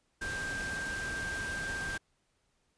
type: tone in noise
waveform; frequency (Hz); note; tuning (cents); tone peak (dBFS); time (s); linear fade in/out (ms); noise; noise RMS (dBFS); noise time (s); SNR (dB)
sine; 1581; G6; +14; -35; 0.21-1.98; 10; pink; -41; 0.21-1.98; +3
effects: pink hiss -75 dBFS RMS until 2.77 s + resampled to 22050 Hz